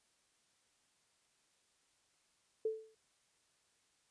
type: tone with exponential decay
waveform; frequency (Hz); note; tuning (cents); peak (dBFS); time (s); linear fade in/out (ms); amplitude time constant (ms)
sine; 440; A4; 0; -30; 2.65-2.95; 5; 65
effects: white hiss -75 dBFS RMS until 4.1 s + resampled to 22050 Hz